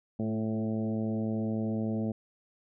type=harmonic tone with a mistuned harmonic; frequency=110 Hz; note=A2; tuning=in tune; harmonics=1 / 2 / 3 / 4 / 5 / 6 / 7; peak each=-35 / -30 / -39 / -41 / -42 / -44 / -51 dBFS; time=0.19-2.12 s; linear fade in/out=5 ms; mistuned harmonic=3; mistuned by=+19 cents; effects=none